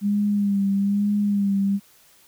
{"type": "tone with vibrato", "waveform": "sine", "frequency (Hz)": 201.5, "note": "G3", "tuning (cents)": 48, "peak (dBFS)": -18, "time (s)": [0.01, 1.8], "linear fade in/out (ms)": 50, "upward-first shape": "sine", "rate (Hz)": 1.1, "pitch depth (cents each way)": 39, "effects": ["white hiss -55 dBFS RMS until 2.27 s"]}